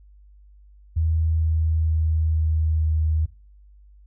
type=tone with pitch steps; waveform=sine; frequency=80.4 / 79.94 / 79.48 / 79.02 / 78.56 Hz; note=E2 / D#2 / D#2 / D#2 / D#2; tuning=-43 / +47 / +37 / +27 / +17 cents; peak=-18 dBFS; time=0.96-3.26 s; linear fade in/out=10 ms; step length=460 ms; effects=noise-tail reverb RT60 0.4 s tail -22 dB re dry + added 50 Hz sine -47 dBFS peak until 4.06 s